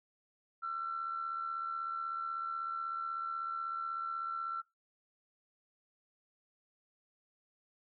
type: tone with amplitude modulation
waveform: sine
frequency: 1350 Hz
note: E6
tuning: 41 cents sharp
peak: -32 dBFS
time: 0.62-4.62 s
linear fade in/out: 20 ms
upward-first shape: sine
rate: 76.2 Hz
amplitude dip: 60%
effects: noise-tail reverb RT60 0.2 s tail -24 dB re dry + tanh soft clip ceiling -29 dBFS